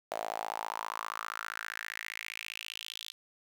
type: tone with high-pass filter sweep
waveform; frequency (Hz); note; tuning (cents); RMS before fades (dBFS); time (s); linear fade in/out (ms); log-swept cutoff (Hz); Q
sawtooth; 55; A1; 0; -40; 0.11-3.12; 5; 650 to 3600; 4.7
effects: 10-bit